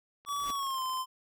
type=click train; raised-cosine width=0.3 ms; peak=-38 dBFS; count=20; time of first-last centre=0.25-0.972 s; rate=26.3 Hz
type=tone with pitch glide; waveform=square; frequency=1142 to 1035.2 Hz; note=D6 to C6; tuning=-49 to -19 cents; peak=-32 dBFS; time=0.26-1.06 s; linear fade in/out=50 ms; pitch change=-170 cents; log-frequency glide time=0.49-0.83 s
type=noise with exponential growth; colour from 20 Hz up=pink; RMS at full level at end=-40 dBFS; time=0.28-0.51 s; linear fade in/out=5 ms; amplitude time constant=50 ms
effects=none